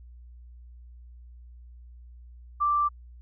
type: tone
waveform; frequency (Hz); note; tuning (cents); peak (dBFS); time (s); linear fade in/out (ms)
sine; 1174.7; D6; 0; -21; 2.6-2.89; 20
effects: added 60 Hz sine -45 dBFS peak until 3.21 s